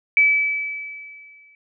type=tone with exponential decay; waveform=sine; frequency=2300 Hz; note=D7; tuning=37 cents flat; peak=-10 dBFS; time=0.17-1.55 s; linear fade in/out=1 ms; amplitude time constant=300 ms; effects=none